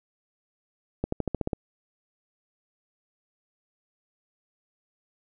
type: accelerating click train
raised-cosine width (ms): 2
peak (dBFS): -13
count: 8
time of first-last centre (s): 1.04-1.532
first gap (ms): 84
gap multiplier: 0.94
effects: none